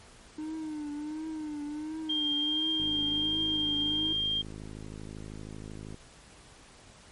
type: tone with vibrato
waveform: triangle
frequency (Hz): 304.7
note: D#4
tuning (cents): -36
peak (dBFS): -32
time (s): 0.38-4.13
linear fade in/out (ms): 5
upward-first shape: triangle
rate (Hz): 1.4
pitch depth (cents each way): 82
type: tone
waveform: sine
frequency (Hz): 3200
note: G7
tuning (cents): +35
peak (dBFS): -27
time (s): 2.09-4.42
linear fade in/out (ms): 10
type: click train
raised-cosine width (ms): 3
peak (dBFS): -30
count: 167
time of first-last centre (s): 2.8-5.944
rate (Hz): 52.8
effects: pink hiss -54 dBFS RMS until 7.11 s + MP3 48 kbps